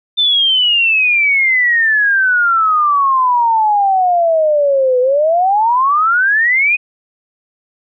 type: exponential two-way sweep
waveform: sine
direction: down then up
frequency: 3579 to 494.6 to 2524 Hz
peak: -9 dBFS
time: 0.17-6.77 s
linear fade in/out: 20 ms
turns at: 5 s
effects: none